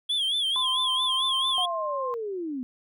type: tone with vibrato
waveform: triangle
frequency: 3322 Hz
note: G#7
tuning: in tune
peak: -22 dBFS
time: 0.09-1.66 s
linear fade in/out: 10 ms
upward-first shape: sine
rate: 4.5 Hz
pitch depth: 110 cents each way
type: tone with pitch glide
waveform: sine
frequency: 1031 to 1054.5 Hz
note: C6 to C6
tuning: -26 to +13 cents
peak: -29 dBFS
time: 0.56-2.14 s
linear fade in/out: 0 ms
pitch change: +39 cents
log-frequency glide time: 1.07-1.24 s
type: linear sweep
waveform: sine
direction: down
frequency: 740 to 242.8 Hz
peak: -29 dBFS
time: 1.58-2.63 s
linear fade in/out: 0 ms
effects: none